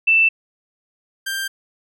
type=tone pair in turn; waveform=sine / sawtooth; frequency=2660 / 1581.6 Hz; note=E7 / G6; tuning=+15 / +15 cents; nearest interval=major sixth; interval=900 cents; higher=first; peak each=-11 / -19 dBFS; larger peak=first; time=0.07-0.29 / 1.26-1.48 s; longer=neither; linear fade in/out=10 ms; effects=none